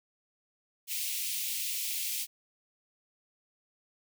white high-pass noise, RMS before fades -34 dBFS, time 0.87-2.27 s, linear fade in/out 50 ms, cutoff 2200 Hz, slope 48 dB/octave, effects none

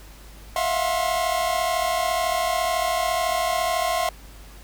45% pulse tone cluster, 652 / 690 / 724 / 1062 Hz, E5 / F5 / F#5 / C6, -19 / -21 / -38 / +25 cents, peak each -27 dBFS, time 0.56-4.09 s, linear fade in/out 2 ms, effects added 50 Hz sine -42 dBFS peak until 4.63 s + pink hiss -48 dBFS RMS until 4.63 s

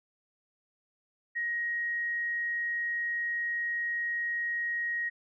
sine tone, 1885 Hz, A#6, 19 cents sharp, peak -29 dBFS, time 1.35-5.1 s, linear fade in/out 20 ms, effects none

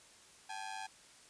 sawtooth ring-modulated tone, 820 Hz, G#5, 22 cents flat, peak -35 dBFS, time 0.49-0.87 s, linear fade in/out 10 ms, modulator 49.9 Hz, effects white hiss -60 dBFS RMS until 1.29 s + resampled to 22050 Hz

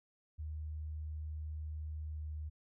sine tone with pitch glide, 77 to 76.51 Hz, D#2 to D#2, -17 to -29 cents, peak -39 dBFS, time 0.38-2.5 s, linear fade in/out 20 ms, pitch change -12 cents, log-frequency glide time 2.13-2.2 s, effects none

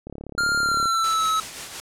click train, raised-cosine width 2 ms, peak -22 dBFS, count 29, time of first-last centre 0.07-0.857 s, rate 35.6 Hz
square tone with pitch glide, 1400 to 1291.2 Hz, F6 to E6, +4 to -36 cents, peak -20 dBFS, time 0.38-1.4 s, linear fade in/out 2 ms, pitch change -140 cents, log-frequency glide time 0.59-1.28 s
white noise with tremolo, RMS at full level -32 dBFS, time 1.04-1.8 s, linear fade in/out 0 ms, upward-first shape sine, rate 5.7 Hz, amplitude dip 40%
effects low-pass 9000 Hz 12 dB/octave

